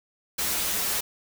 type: noise with comb filter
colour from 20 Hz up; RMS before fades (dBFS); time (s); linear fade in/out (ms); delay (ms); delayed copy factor
white; -27; 0.38-1.01; 10; 7.7; -0.9
effects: none